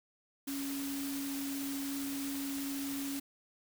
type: tone in noise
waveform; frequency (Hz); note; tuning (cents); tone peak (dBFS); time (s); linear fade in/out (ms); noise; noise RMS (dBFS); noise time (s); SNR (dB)
sine; 277.2; C#4; 0; -36; 0.47-3.2; 10; white; -43; 0.47-3.2; +4
effects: none